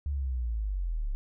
sine linear sweep, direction down, 73.42 to 32.65 Hz, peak -28 dBFS, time 0.06-1.15 s, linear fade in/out 0 ms, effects none

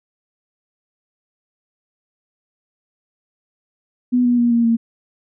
sine tone with pitch steps, 247.5 / 243 / 238.5 / 234.1 / 229.9 Hz, B3 / B3 / A#3 / A#3 / A#3, +4 / -28 / +40 / +8 / -24 cents, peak -12 dBFS, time 4.12-4.77 s, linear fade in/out 20 ms, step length 130 ms, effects none

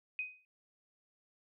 sine tone with exponential decay, 2505 Hz, D#7, 11 cents sharp, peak -32 dBFS, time 0.19-0.45 s, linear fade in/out 1 ms, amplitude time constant 55 ms, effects none

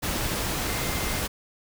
sine tone in noise, 2088 Hz, C7, 4 cents flat, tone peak -39 dBFS, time 0.67-1.22 s, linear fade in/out 20 ms, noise pink, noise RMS -28 dBFS, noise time 0.02-1.28 s, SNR -14 dB, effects none

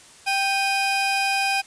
35% pulse tone pair together, 784 / 2478 Hz, G5 / D#7, 0 / -8 cents, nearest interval octave + minor sixth, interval 1992 cents, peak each -21 dBFS, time 0.26-1.62 s, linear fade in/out 20 ms, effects white hiss -48 dBFS RMS until 1.66 s + resampled to 22050 Hz

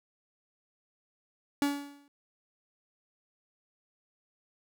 45% pulse tone with exponential decay, 284.8 Hz, C#4, 47 cents sharp, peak -23 dBFS, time 1.62-2.08 s, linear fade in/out 1 ms, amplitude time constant 100 ms, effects none

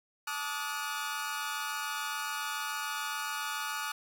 sawtooth tone cluster, 871 / 1162 / 1249 / 1447 Hz, A5 / D6 / D#6 / F#6, -18 / -19 / +6 / -39 cents, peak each -37 / -37 / -36 / -34 dBFS, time 0.27-3.92 s, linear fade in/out 5 ms, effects none

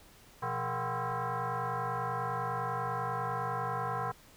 sine tone with frequency modulation, 123.47 Hz, B2, in tune, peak -31 dBFS, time 0.42-4.12 s, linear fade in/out 10 ms, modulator 297 Hz, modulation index 4.3, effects pink hiss -58 dBFS RMS until 4.36 s

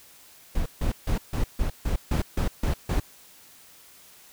brown noise bursts, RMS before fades -24 dBFS, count 10, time 0.55-3 s, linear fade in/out 5 ms, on 110 ms, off 150 ms, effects white hiss -52 dBFS RMS until 4.32 s

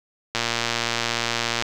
click train, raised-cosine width 0.2 ms, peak -5 dBFS, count 150, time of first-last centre 0.35-1.624 s, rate 117 Hz, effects none

